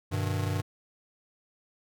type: chord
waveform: square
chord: G augmented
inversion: none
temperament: just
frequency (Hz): 98 / 122.5 / 153.12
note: G2 / B2 / D#3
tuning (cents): 0 / -14 / -27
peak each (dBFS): -30 / -36 / -35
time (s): 0.11-0.62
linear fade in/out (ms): 20
effects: none